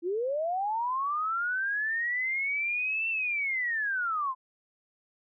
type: linear two-way sweep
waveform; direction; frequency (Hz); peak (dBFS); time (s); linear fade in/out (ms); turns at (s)
sine; up then down; 326.1 to 2699 to 1002; -27; 0.02-4.35; 50; 3.09
effects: none